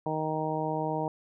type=harmonic tone; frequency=156.2 Hz; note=D#3; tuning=7 cents sharp; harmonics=1 / 2 / 3 / 4 / 5 / 6; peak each=-35 / -35 / -35 / -35 / -35 / -35 dBFS; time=0.06-1.08 s; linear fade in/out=2 ms; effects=none